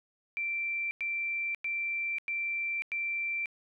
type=tone bursts; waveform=sine; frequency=2349 Hz; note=D7; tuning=in tune; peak=-30 dBFS; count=5; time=0.37-3.458 s; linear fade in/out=0 ms; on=540 ms; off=97 ms; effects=none